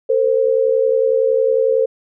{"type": "tone pair together", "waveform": "sine", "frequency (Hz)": [452.4, 523.3], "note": ["A4", "C5"], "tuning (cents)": [48, 0], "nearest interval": "minor third", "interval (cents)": 252, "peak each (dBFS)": -15, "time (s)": [0.09, 1.86], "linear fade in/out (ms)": 10, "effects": []}